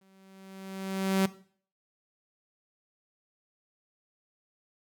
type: tone with exponential growth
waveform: sawtooth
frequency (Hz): 191.9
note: G3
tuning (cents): -37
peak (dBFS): -18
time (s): 0.01-1.26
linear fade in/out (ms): 5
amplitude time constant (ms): 270
effects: noise-tail reverb RT60 0.5 s tail -17 dB re dry